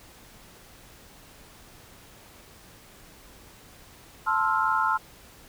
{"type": "chord", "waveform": "sine", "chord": "F major seventh", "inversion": "first", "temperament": "equal with one note detuned", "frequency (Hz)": [880, 1046.5, 1318.5, 1401.8], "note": ["A5", "C6", "E6", "F6"], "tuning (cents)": [0, 0, 0, 6], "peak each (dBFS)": -27, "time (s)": [4.26, 4.98], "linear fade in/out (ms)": 20, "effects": ["pink hiss -51 dBFS RMS until 5.48 s"]}